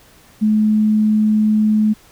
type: tone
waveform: sine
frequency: 214.3 Hz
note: A3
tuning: 45 cents flat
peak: -11 dBFS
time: 0.41-1.94 s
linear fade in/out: 20 ms
effects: pink hiss -48 dBFS RMS until 2.11 s